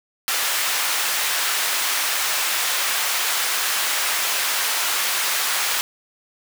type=high-pass noise; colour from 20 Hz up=pink; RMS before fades=-22 dBFS; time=0.28-5.81 s; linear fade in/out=0 ms; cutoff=1200 Hz; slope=12 dB/octave; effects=none